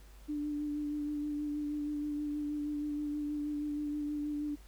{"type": "tone with vibrato", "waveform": "sine", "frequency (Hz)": 295.4, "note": "D4", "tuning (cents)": 10, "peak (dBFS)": -33, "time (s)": [0.28, 4.56], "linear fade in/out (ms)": 20, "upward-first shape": "sine", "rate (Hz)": 6.3, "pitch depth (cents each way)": 19, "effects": ["added 50 Hz sine -52 dBFS peak until 4.67 s", "pink hiss -62 dBFS RMS until 4.67 s"]}